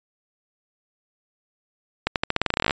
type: accelerating click train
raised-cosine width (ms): 0.3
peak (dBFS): -4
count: 17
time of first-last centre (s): 2.07-2.708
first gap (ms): 88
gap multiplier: 0.88
effects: resampled to 16000 Hz